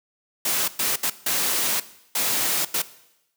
white noise bursts at uneven times, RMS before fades -23 dBFS, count 6, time 0.45-0.68 / 0.79-0.96 / 1.03-1.1 / 1.26-1.8 / 2.15-2.65 / 2.74-2.82 s, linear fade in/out 5 ms, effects noise-tail reverb RT60 0.9 s tail -17 dB re dry + high-pass 150 Hz 12 dB/octave

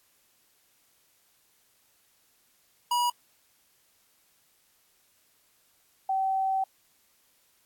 square / sine tone pair in turn, 968 / 768.3 Hz, B5 / G5, -35 / -35 cents, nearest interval major third, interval 400 cents, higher first, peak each -24 dBFS, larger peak neither, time 2.91-3.1 / 6.09-6.64 s, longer second, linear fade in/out 5 ms, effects white hiss -66 dBFS RMS until 7.65 s + AAC 64 kbps

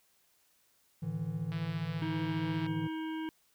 triangle chord, A suspended fourth, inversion none, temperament equal with one note detuned, 110 / 150 / 164.81 Hz, A2 / D3 / E3, 0 / +37 / 0 cents, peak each -39 / -36 / -34 dBFS, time 1.02-2.88 s, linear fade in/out 10 ms
click train, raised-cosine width 0.3 ms, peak -30 dBFS, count 191, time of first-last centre 1.52-2.665 s, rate 166 Hz
harmonic tone, 317.7 Hz, D#4, 36 cents sharp, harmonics 1 / 3 / 5 / 7 / 9 / 10, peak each -35 / -45 / -49 / -52 / -54 / -55 dBFS, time 2.02-3.29 s, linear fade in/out 0 ms
effects white hiss -70 dBFS RMS until 3.54 s

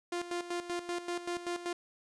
sawtooth tone with tremolo, 349.2 Hz, F4, in tune, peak -29 dBFS, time 0.12-1.73 s, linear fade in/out 5 ms, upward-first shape square, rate 5.2 Hz, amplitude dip 70%, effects resampled to 22050 Hz

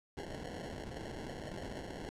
blue noise with sample-and-hold, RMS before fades -44 dBFS, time 0.17-2.09 s, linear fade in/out 0 ms, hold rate 1225 Hz, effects low-pass 8000 Hz 12 dB/octave

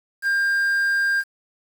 triangle tone with quantisation, 1600 Hz, G6, 35 cents sharp, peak -16 dBFS, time 0.22-1.24 s, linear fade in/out 50 ms, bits 7, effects none

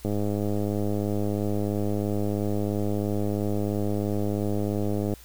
click train, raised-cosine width 2 ms, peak -15 dBFS, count 525, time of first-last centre 0.05-5.137 s, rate 103 Hz, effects added 60 Hz sine -49 dBFS peak until 5.24 s + white hiss -51 dBFS RMS until 5.24 s

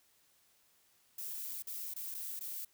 violet noise with dropouts, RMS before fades -42 dBFS, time 1.18-2.65 s, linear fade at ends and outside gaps 5 ms, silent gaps 1.624-1.67 / 1.939-1.961 / 2.144-2.147 / 2.394-2.408 s, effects white hiss -70 dBFS RMS until 2.73 s

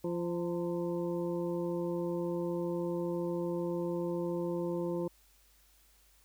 harmonic tone with a mistuned harmonic, 172.7 Hz, F3, 19 cents flat, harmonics 1 / 2 / 3 / 5 / 6, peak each -37 / -34 / -38 / -47 / -51 dBFS, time 0.04-5.08 s, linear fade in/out 5 ms, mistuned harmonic 5, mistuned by +65 cents, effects added 50 Hz sine -66 dBFS peak until 6.24 s + white hiss -66 dBFS RMS until 6.24 s

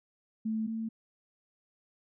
sine tone pair in turn, 220 / 223.7 Hz, A3 / A3, 0 / +29 cents, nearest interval unison, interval 29 cents, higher second, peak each -29 / -32 dBFS, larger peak first, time 0.45-0.67 / 0.67-0.89 s, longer neither, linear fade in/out 10 ms, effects none

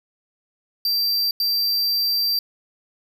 square tone bursts at uneven times, 4699 Hz, D8, in tune, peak -19 dBFS, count 2, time 0.85-1.31 / 1.4-2.39 s, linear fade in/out 2 ms, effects none

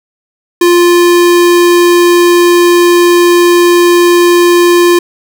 square tone, 349.2 Hz, F4, in tune, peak -4 dBFS, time 0.61-4.99 s, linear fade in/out 5 ms, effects none

